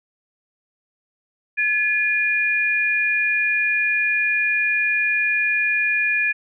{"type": "tone pair together", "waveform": "sine", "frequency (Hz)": [1710, 2430], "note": ["A6", "D#7"], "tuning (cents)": [-50, -42], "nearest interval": "tritone", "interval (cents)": 608, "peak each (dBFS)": [-21, -19], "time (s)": [1.57, 6.33], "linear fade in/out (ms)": 20, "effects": []}